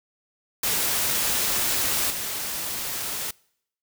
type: noise with level steps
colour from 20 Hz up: white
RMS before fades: -24 / -30 dBFS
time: 0.63-3.31 s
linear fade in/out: 5 ms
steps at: 2.1 s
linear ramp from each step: 5 ms
effects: noise-tail reverb RT60 0.7 s tail -25 dB re dry